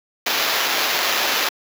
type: noise with sample-and-hold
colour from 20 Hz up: blue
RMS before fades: -20 dBFS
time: 0.26-1.49 s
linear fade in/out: 5 ms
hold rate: 8820 Hz
effects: high-pass 400 Hz 12 dB/octave